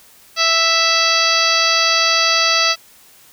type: harmonic tone with a mistuned harmonic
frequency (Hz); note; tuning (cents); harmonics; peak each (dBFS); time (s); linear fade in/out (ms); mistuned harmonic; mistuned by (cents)
659.3; E5; 0; 1 / 2 / 3 / 4 / 5 / 6 / 7 / 8 / 9; -24 / -19 / -22 / -20 / -23 / -22 / -18 / -24 / -24; 0.36-2.76; 50; 8; -45
effects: white hiss -47 dBFS RMS until 3.32 s